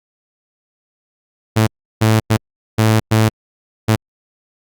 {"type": "tone bursts at uneven times", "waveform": "sawtooth", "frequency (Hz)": 110, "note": "A2", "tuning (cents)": 0, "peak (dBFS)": -6, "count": 6, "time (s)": [[1.56, 1.67], [2.01, 2.2], [2.3, 2.37], [2.78, 3], [3.11, 3.29], [3.88, 3.96]], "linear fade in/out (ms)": 10, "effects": ["Opus 48 kbps"]}